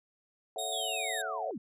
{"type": "chord", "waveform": "sine", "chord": "F# minor seventh", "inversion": "first", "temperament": "equal with one note detuned", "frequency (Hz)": [440, 554.4, 665.4, 740], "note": ["A4", "C#5", "E5", "F#5"], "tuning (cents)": [0, 0, 16, 0], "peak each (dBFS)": [-43, -43, -39, -39], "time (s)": [0.56, 1.51], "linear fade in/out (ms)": 2}
{"type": "tone", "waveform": "20% pulse", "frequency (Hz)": 3729, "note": "A#7", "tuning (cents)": 0, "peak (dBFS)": -30, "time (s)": [0.58, 1.22], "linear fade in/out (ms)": 10}
{"type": "linear sweep", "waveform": "sine", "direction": "down", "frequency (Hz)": [3547, 174.61], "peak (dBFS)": -36, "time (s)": [0.72, 1.58], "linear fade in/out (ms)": 5}
{"effects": []}